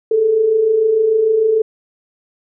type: tone pair together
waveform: sine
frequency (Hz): 415.3 / 442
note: G#4 / A4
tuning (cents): 0 / +8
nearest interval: minor second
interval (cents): 108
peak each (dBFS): -21 / -11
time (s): 0.11-1.62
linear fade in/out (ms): 5
effects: none